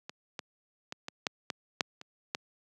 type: clicks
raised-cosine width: 0.2 ms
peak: -23 / -19 / -20 / -20 / -11 / -15 / -9 / -27 / -14 dBFS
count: 9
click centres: 0.095 / 0.392 / 0.924 / 1.084 / 1.268 / 1.502 / 1.808 / 2.014 / 2.349 s
effects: high-pass 150 Hz 12 dB/octave